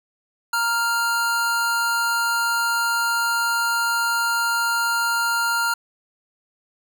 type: tone pair together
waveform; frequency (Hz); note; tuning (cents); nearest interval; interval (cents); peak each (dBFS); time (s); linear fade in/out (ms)
square; 932.3 / 1396.9; A#5 / F6; 0 / 0; perfect fifth; 700; -26 / -21; 0.53-5.74; 5
effects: none